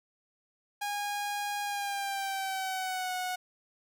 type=tone with pitch glide; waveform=sawtooth; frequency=819 to 733.9 Hz; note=G#5 to F#5; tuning=-24 to -14 cents; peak=-28 dBFS; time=0.81-3.36 s; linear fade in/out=10 ms; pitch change=-190 cents; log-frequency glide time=1.63-3.14 s; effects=none